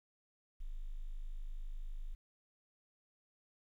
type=tone; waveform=sine; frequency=25.96 Hz; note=G#0; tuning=in tune; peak=-39 dBFS; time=0.6-2.15 s; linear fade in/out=10 ms; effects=12-bit